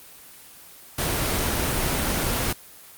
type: noise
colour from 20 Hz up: pink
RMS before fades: -24 dBFS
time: 0.98-2.53 s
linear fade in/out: 5 ms
effects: white hiss -46 dBFS RMS until 2.97 s + Opus 24 kbps